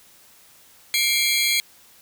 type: tone cluster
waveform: sawtooth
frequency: 2135 / 2333 / 3309 / 4128 Hz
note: C7 / D7 / G#7 / C8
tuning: +34 / -12 / -7 / -24 cents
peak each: -21 dBFS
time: 0.94-1.6 s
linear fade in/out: 0 ms
effects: white hiss -52 dBFS RMS until 2.01 s